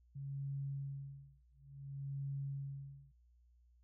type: tone with tremolo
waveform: sine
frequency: 138.59 Hz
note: C#3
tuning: in tune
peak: -38 dBFS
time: 0.15-3.12 s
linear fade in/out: 10 ms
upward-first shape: sine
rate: 0.57 Hz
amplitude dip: 100%
effects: added 60 Hz sine -65 dBFS peak until 3.83 s